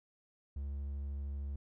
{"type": "tone with vibrato", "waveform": "triangle", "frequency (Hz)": 70.1, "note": "C#2", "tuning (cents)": 20, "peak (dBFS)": -35, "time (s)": [0.56, 1.56], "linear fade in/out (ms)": 5, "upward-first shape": "sine", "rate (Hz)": 13, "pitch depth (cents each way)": 11, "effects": []}